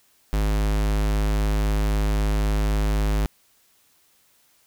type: tone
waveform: square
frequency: 51.91 Hz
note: G#1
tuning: in tune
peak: -20 dBFS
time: 0.33-3.26 s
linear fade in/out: 0 ms
effects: white hiss -61 dBFS RMS until 4.66 s